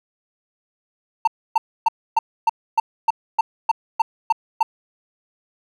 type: tone bursts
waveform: triangle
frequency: 900 Hz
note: A5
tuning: 39 cents sharp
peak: -10 dBFS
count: 12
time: 1.25-4.63 s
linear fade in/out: 5 ms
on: 25 ms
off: 280 ms
effects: none